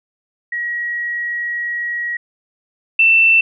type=tone pair in turn; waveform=sine; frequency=1906 / 2675 Hz; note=A#6 / E7; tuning=+38 / +25 cents; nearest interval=tritone; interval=587 cents; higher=second; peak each=-19 / -8 dBFS; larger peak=second; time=0.52-2.17 / 2.99-3.41 s; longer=first; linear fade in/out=5 ms; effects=none